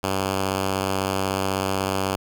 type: tone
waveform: 5% pulse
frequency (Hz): 96.2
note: G2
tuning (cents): -32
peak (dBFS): -11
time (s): 0.03-2.16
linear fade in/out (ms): 5
effects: none